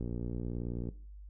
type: click train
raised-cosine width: 3 ms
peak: -25 dBFS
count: 53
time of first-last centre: 0.01-0.888 s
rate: 59.2 Hz
effects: noise-tail reverb RT60 0.4 s tail -17 dB re dry + added 50 Hz sine -46 dBFS peak until 1.29 s